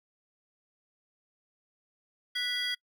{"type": "tone cluster", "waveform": "triangle", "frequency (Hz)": [1476, 1969, 3305, 4789], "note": ["F#6", "B6", "G#7", "D8"], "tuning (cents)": [-5, -6, -9, 33], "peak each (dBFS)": [-38, -33, -30, -37], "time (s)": [2.35, 2.75], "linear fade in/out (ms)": 10, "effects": ["noise-tail reverb RT60 0.1 s tail -26 dB re dry", "tanh soft clip ceiling -18 dBFS"]}